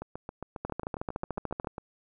two click trains, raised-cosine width 1 ms, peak -23 / -18 dBFS, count 14 / 15, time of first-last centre 0.02-1.782 / 0.65-1.672 s, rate 7.38 / 13.7 Hz, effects none

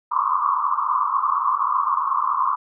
pink band-pass noise, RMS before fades -21 dBFS, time 0.11-2.56 s, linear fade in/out 10 ms, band 1000 to 1200 Hz, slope 96 dB/octave, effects none

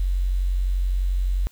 sine tone with quantisation, 45.79 Hz, F#1, 17 cents flat, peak -19 dBFS, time 0-1.47 s, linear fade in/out 0 ms, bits 8, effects white hiss -57 dBFS RMS until 1.51 s

